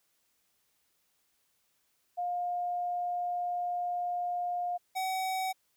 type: tone pair in turn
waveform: sine / square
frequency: 709 / 755.2 Hz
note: F5 / F#5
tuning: +26 / +35 cents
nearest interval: minor second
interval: 109 cents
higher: second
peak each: -30 / -31 dBFS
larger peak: first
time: 2.17-4.78 / 4.95-5.53 s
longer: first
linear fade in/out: 20 ms
effects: white hiss -74 dBFS RMS until 5.76 s